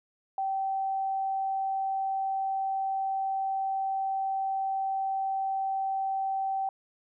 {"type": "tone", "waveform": "sine", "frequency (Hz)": 774, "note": "G5", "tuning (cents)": -22, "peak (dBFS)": -27, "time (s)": [0.38, 6.69], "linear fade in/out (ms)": 2, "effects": []}